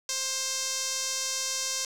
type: tone with band-pass filter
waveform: sawtooth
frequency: 527 Hz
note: C5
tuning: 12 cents sharp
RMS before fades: -31 dBFS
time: 0.09-1.85 s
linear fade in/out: 2 ms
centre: 6100 Hz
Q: 2.8
effects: 8-bit